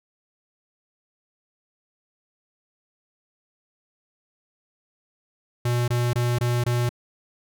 square tone bursts, 121.1 Hz, B2, 34 cents flat, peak -21 dBFS, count 5, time 5.65-6.892 s, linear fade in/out 5 ms, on 230 ms, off 23 ms, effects none

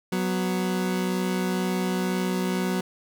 30% pulse tone pair together, 185.27 / 247.3 Hz, F#3 / B3, +3 / +3 cents, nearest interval perfect fourth, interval 500 cents, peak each -22 / -28 dBFS, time 0.12-2.81 s, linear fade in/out 5 ms, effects none

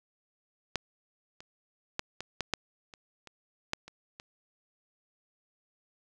clicks, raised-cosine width 0.2 ms, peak -12 / -29 / -13 / -20 / -14 / -10 / -30 / -30 / -12 / -29 / -27 dBFS, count 11, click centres 0.757 / 1.405 / 1.994 / 2.206 / 2.407 / 2.537 / 2.938 / 3.273 / 3.734 / 3.88 / 4.199 s, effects none

